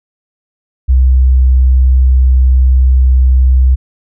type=tone; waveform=sine; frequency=64.2 Hz; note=C2; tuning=32 cents flat; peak=-4 dBFS; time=0.88-3.76 s; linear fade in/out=20 ms; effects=none